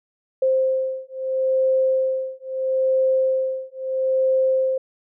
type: beating tone pair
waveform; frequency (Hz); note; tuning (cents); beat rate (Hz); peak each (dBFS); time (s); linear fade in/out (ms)
sine; 524 / 524.76; C5 / C5; +2 / +5; 0.76; -21; 0.42-4.78; 5
effects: none